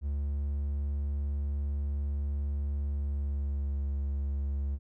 triangle tone with pitch glide, 71.3 to 69.91 Hz, C#2 to C#2, +49 to +15 cents, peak -27 dBFS, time 0.01-4.79 s, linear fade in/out 50 ms, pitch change -34 cents, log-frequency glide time 2.88-3.83 s, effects none

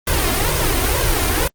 pink noise with flanger, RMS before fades -17 dBFS, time 0.07-1.48 s, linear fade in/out 5 ms, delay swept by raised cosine 1.9 to 2.9 ms, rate 2.1 Hz, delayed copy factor +0.7, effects Opus 32 kbps

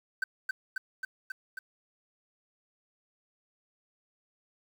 triangle tone with echo, 1537 Hz, G6, 35 cents flat, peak -24 dBFS, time 0.22-0.24 s, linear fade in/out 5 ms, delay 270 ms, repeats 5, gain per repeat -2 dB, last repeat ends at 1.59 s, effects 9-bit

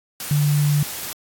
sine tone in noise, 146.83 Hz, D3, in tune, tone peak -15 dBFS, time 0.31-0.83 s, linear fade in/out 2 ms, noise white, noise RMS -30 dBFS, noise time 0.2-1.13 s, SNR +12 dB, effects AAC 64 kbps

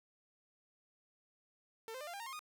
sawtooth tone with pitch steps, 448.8 / 518.5 / 599.1 / 692.1 / 799.7 / 923.9 / 1067.4 / 1233.3 Hz, A4 / C5 / D5 / F5 / G5 / A#5 / C6 / D#6, +34 / -16 / +34 / -16 / +34 / -16 / +34 / -16 cents, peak -40 dBFS, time 1.88-2.392 s, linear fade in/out 0 ms, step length 64 ms, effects none

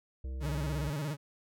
harmonic tone, 65.41 Hz, C2, in tune, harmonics 1 / 3 / 5 / 7 / 9, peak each -35 / -55 / -54 / -56 / -61 dBFS, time 0.24-0.9 s, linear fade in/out 5 ms
40% pulse tone with vibrato, 147.6 Hz, D3, 9 cents sharp, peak -32 dBFS, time 0.4-1.17 s, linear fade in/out 50 ms, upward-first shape square, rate 17 Hz, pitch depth 94 cents each way
effects none

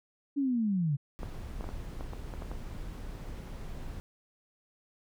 sine linear sweep, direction down, 289.6 to 133.8 Hz, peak -26 dBFS, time 0.36-0.97 s, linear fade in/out 20 ms
brown noise, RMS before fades -40 dBFS, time 1.19-4 s, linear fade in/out 0 ms
clicks, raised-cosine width 1 ms, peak -27 dBFS, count 9, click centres 1.232 / 1.609 / 1.642 / 1.69 / 2.009 / 2.134 / 2.338 / 2.422 / 2.515 s
effects none

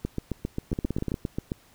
two click trains, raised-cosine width 3 ms, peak -15 / -15 dBFS, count 12 / 8, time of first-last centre 0.05-1.519 / 0.73-1.142 s, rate 7.49 / 17 Hz, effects pink hiss -58 dBFS RMS until 1.74 s

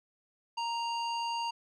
square tone with low-pass filter, 932.3 Hz, A#5, in tune, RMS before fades -34 dBFS, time 0.57-1.51 s, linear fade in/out 10 ms, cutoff 4700 Hz, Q 1.5, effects none

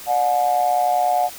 sine tone with amplitude modulation, 722 Hz, F#5, 43 cents flat, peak -11 dBFS, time 0.06-1.3 s, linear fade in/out 50 ms, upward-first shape sine, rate 130 Hz, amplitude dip 85%, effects tanh soft clip ceiling -7 dBFS + white hiss -37 dBFS RMS until 1.38 s

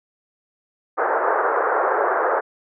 pink band-pass noise, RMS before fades -20 dBFS, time 0.97-2.41 s, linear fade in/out 20 ms, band 400 to 1600 Hz, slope 48 dB/octave, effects none

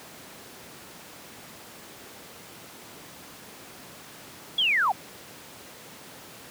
sine linear sweep, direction down, 3421 to 692 Hz, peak -20 dBFS, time 4.58-4.92 s, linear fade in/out 5 ms, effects pink hiss -45 dBFS RMS until 6.5 s + high-pass 150 Hz 12 dB/octave

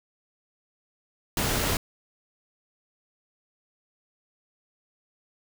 pink noise, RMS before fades -26 dBFS, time 1.37-1.77 s, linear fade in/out 2 ms, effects none

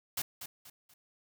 white noise with echo, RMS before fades -34 dBFS, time 0.17-0.22 s, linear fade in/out 5 ms, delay 240 ms, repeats 3, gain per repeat -9 dB, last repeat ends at 0.94 s, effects none

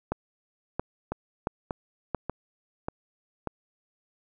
two click trains, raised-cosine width 1 ms, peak -13 / -16 dBFS, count 4 / 5, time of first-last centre 0.12-2.147 / 1.12-3.473 s, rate 1.48 / 1.7 Hz, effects none

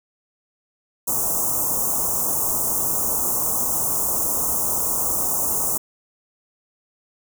white band-stop noise, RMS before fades -22 dBFS, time 1.07-5.78 s, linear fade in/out 10 ms, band 1200 to 6300 Hz, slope 48 dB/octave, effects none

